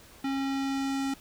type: tone with low-pass filter sweep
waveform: square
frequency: 272.1 Hz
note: C#4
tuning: 32 cents flat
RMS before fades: -30 dBFS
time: 0.24-1.14 s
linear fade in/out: 5 ms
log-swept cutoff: 3700 to 9300 Hz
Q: 0.94
effects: pink hiss -53 dBFS RMS until 1.2 s